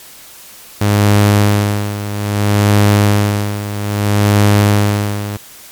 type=tone with tremolo; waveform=sawtooth; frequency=103 Hz; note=G#2; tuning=14 cents flat; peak=-3 dBFS; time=0.81-5.37 s; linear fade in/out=5 ms; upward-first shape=sine; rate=0.61 Hz; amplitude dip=75%; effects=white hiss -37 dBFS RMS until 5.71 s + MP3 96 kbps